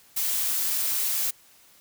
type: noise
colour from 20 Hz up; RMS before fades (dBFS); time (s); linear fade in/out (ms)
blue; -26; 0.16-1.31; 10
effects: white hiss -56 dBFS RMS until 1.8 s